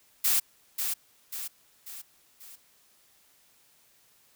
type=noise with echo; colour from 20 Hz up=blue; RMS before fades=-24 dBFS; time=0.24-0.4 s; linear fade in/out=10 ms; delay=540 ms; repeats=4; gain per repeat=-6 dB; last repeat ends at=2.56 s; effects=white hiss -63 dBFS RMS until 4.35 s